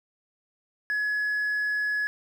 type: tone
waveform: sine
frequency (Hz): 1692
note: G#6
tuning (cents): +32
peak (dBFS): -22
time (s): 0.9-2.07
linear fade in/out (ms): 0
effects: tanh soft clip ceiling -23 dBFS + 9-bit